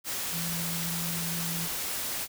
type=tone in noise; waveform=sine; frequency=168.3 Hz; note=E3; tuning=36 cents sharp; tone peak=-34 dBFS; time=0.31-1.69 s; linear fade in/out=50 ms; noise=white; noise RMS=-33 dBFS; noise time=0.04-2.28 s; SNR=-4 dB; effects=none